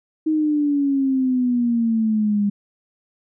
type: exponential sweep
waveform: sine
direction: down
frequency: 315.5 to 201.4 Hz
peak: -16 dBFS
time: 0.26-2.5 s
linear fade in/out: 10 ms
effects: none